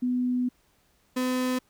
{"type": "tone pair in turn", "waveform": ["sine", "35% pulse"], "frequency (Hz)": [248.9, 254], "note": ["B3", "B3"], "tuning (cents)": [14, 49], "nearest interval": "unison", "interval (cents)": 35, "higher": "second", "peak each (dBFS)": -23, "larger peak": "neither", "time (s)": [[0.02, 0.49], [1.16, 1.59]], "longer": "first", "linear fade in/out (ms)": 10, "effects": ["pink hiss -66 dBFS RMS until 1.69 s"]}